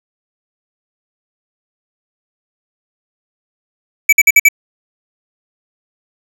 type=tone bursts; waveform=square; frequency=2300 Hz; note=D7; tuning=37 cents flat; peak=-4 dBFS; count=5; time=4.09-4.487 s; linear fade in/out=5 ms; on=37 ms; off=53 ms; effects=none